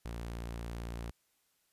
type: tone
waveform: sawtooth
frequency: 57.9 Hz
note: A#1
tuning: 11 cents flat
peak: -35 dBFS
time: 0.05-1.11 s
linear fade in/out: 5 ms
effects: white hiss -75 dBFS RMS until 1.72 s + resampled to 32000 Hz